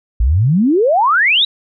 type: exponential sweep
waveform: sine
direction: up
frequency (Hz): 51.91 to 3951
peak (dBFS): -9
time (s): 0.2-1.45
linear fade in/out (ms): 5
effects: none